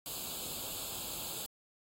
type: noise with comb filter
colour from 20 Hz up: white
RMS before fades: -41 dBFS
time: 0.06-1.46 s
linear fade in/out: 0 ms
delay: 0.26 ms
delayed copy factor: +0.85
effects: AAC 48 kbps